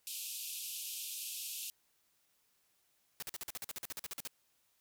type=band-pass noise; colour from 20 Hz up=white; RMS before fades=-43 dBFS; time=0.07-1.7 s; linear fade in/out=0 ms; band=2500 to 15000 Hz; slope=96 dB/octave
type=noise bursts; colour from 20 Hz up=white; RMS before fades=-42 dBFS; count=16; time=3.2-4.274 s; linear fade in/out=0 ms; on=24 ms; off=46 ms
effects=white hiss -75 dBFS RMS until 4.8 s